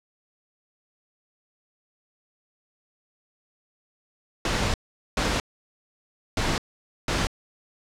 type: noise bursts at uneven times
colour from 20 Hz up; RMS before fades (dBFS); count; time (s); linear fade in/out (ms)
pink; -24; 4; 4.45-4.74 / 5.17-5.4 / 6.37-6.58 / 7.08-7.27; 2
effects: low-pass 6000 Hz 12 dB/octave